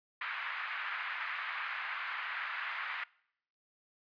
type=band-pass noise; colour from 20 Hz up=white; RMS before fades=-39 dBFS; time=0.21-3.04 s; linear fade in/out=5 ms; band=1100 to 2200 Hz; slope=24 dB/octave; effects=noise-tail reverb RT60 0.7 s tail -23 dB re dry + resampled to 11025 Hz